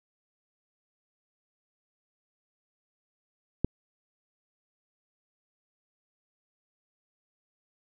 click, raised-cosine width 3 ms, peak -11 dBFS, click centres 3.646 s, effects none

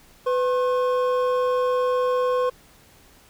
triangle tone pair together, 501 / 1075.5 Hz, B4 / C6, +25 / +47 cents, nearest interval octave + minor second, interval 1322 cents, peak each -18 / -24 dBFS, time 0.26-2.5 s, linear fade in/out 10 ms, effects pink hiss -53 dBFS RMS until 3.29 s

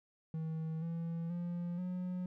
triangle tone with pitch steps, 160 / 166.79 / 173.88 / 181.26 Hz, D#3 / E3 / F3 / F#3, +49 / +21 / -7 / -35 cents, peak -34 dBFS, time 0.34-2.26 s, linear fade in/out 2 ms, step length 480 ms, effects none

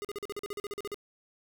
square tone bursts, 410 Hz, G#4, 22 cents flat, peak -35 dBFS, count 14, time 0.02-0.944 s, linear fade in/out 0 ms, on 27 ms, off 42 ms, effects none

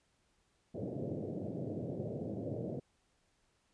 pink band-pass noise, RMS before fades -40 dBFS, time 0.74-2.8 s, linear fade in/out 10 ms, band 100 to 610 Hz, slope 48 dB/octave, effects pink hiss -75 dBFS RMS until 3.73 s + resampled to 22050 Hz

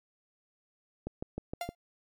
click train, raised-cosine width 2 ms, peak -22 dBFS, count 5, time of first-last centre 1.07-1.69 s, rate 6.45 Hz
45% pulse tone with exponential decay, 696 Hz, F5, 6 cents flat, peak -30 dBFS, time 1.61-1.75 s, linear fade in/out 2 ms, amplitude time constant 30 ms
effects MP3 96 kbps

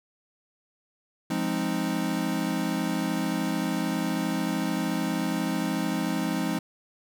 square chord, F minor seventh, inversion none, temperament equal, 174.61 / 207.7 / 261.6 / 311.1 Hz, F3 / Ab3 / C4 / Eb4, 0 / 0 / 0 / 0 cents, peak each -32 dBFS, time 1.3-6.59 s, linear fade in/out 5 ms, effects none

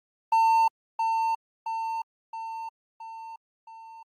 triangle tone with echo, 901 Hz, A5, 41 cents sharp, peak -16 dBFS, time 0.32-0.68 s, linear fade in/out 5 ms, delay 670 ms, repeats 5, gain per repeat -5 dB, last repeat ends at 4.03 s, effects Opus 32 kbps

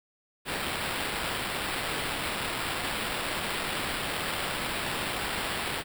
violet noise with sample-and-hold, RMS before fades -32 dBFS, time 0.45-5.84 s, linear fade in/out 50 ms, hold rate 6300 Hz, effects none

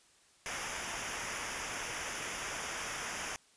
pink noise with comb filter, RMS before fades -39 dBFS, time 0.46-3.36 s, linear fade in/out 0 ms, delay 0.24 ms, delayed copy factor -0.8, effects white hiss -65 dBFS RMS until 3.56 s + resampled to 22050 Hz

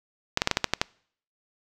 clicks, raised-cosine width 0.2 ms, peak -3 dBFS, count 8, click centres 0.374 / 0.419 / 0.474 / 0.513 / 0.571 / 0.643 / 0.736 / 0.815 s, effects noise-tail reverb RT60 0.6 s tail -26 dB re dry

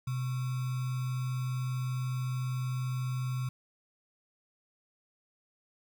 sine tone with sample-and-hold, 127.6 Hz, C3, 43 cents flat, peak -30 dBFS, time 0.07-3.49 s, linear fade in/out 5 ms, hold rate 1225 Hz, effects none

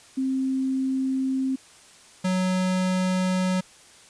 sine / square tone pair in turn, 264.1 / 185.11 Hz, C4 / F#3, +16 / +1 cents, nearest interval tritone, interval 615 cents, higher first, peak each -22 dBFS, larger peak neither, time 0.17-1.56 / 2.24-3.61 s, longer first, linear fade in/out 10 ms, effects white hiss -51 dBFS RMS until 4.09 s + resampled to 22050 Hz

